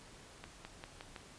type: accelerating click train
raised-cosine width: 0.3 ms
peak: -29 dBFS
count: 5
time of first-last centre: 0.44-1.162 s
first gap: 210 ms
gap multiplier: 0.9
effects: pink hiss -56 dBFS RMS until 1.38 s + resampled to 22050 Hz